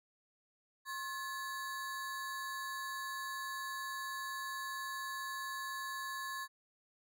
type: ring-modulated tone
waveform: square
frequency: 1396.9 Hz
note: F6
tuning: in tune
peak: -37 dBFS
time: 0.85-6.48 s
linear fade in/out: 50 ms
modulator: 324 Hz
effects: none